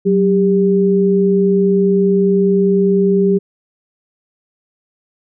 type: tone pair together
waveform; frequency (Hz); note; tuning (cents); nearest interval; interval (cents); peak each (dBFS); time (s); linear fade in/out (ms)
sine; 187.6 / 397.5; F#3 / G4; +24 / +24; octave + minor second; 1300; -13 / -12; 0.05-3.39; 20
effects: none